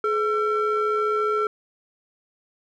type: ring-modulated tone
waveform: triangle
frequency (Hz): 461.6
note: A#4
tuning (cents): -17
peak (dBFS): -15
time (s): 0.04-1.47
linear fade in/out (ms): 2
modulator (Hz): 886
effects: none